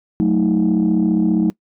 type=chord; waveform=sine; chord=D# diminished; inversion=first; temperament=equal with one note detuned; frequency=185 / 220 / 316.7 Hz; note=F#3 / A3 / D#4; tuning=0 / 0 / +31 cents; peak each=-16 dBFS; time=0.2-1.5 s; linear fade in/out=0 ms; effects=noise-tail reverb RT60 0.1 s tail -23 dB re dry + tanh soft clip ceiling -8 dBFS